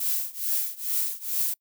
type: noise with tremolo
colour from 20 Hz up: violet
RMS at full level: -24 dBFS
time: 0-1.54 s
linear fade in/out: 5 ms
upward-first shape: triangle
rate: 2.3 Hz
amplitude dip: 95%
effects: noise-tail reverb RT60 0.1 s tail -26 dB re dry